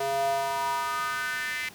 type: tone with high-pass filter sweep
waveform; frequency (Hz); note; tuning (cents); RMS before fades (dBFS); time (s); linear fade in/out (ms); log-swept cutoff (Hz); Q
square; 137.1; C#3; -19; -29; 0-1.69; 5; 550 to 2100; 4.8
effects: pink hiss -49 dBFS RMS until 1.74 s + high-pass 80 Hz 12 dB/octave